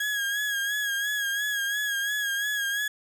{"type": "tone with vibrato", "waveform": "35% pulse", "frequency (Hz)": 1653, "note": "G#6", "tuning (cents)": -9, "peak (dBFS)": -24, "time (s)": [0, 2.88], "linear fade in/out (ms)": 5, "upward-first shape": "sine", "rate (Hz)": 2.9, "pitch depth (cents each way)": 47, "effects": []}